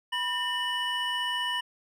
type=tone cluster; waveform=triangle; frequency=980 / 1811 / 2955 Hz; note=B5 / A6 / F#7; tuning=-14 / +49 / -3 cents; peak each=-31 / -31 / -29 dBFS; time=0.12-1.61 s; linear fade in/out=10 ms; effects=none